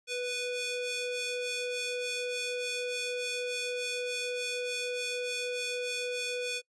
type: ring-modulated tone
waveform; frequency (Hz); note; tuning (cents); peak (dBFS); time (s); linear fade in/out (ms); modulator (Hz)
sawtooth; 987.8; B5; 0; -25; 0.07-6.62; 50; 1480
effects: noise-tail reverb RT60 0.1 s tail -26 dB re dry + resampled to 22050 Hz